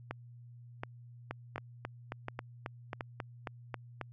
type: two click trains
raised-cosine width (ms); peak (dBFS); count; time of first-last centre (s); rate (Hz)
0.5; -22 / -22; 5 / 11; 0.11-3.009 / 1.31-4.013; 1.38 / 3.7
effects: added 120 Hz sine -50 dBFS peak until 4.12 s